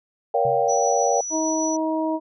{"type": "chord", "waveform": "sine", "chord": "G half-diminished seventh", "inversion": "first", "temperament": "just", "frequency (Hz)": [470.4, 564.5, 705.6, 784], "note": ["Bb4", "Db5", "F5", "G5"], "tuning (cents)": [16, 31, 18, 0], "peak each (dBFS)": -23, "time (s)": [0.34, 1.21], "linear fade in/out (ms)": 5}
{"type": "tone with exponential decay", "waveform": "sine", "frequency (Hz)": 133.1, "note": "C3", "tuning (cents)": 30, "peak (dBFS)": -28, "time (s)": [0.45, 0.87], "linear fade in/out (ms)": 2, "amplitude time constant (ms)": 90}
{"type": "tone with tremolo", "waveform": "sine", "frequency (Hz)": 5900, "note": "F#8", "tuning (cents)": -6, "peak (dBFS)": -25, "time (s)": [0.68, 1.77], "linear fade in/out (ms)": 20, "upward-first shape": "triangle", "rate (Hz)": 6.5, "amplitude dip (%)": 30}
{"type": "harmonic tone", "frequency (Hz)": 317.2, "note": "D#4", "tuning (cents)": 33, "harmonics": [1, 2, 3], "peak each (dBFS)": [-23, -26, -28], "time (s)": [1.3, 2.2], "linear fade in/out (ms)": 50}
{"effects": []}